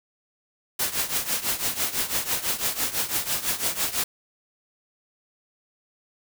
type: noise with tremolo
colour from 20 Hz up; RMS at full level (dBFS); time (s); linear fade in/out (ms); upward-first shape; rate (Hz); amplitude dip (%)
white; -23; 0.79-4.04; 5; triangle; 6; 85
effects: none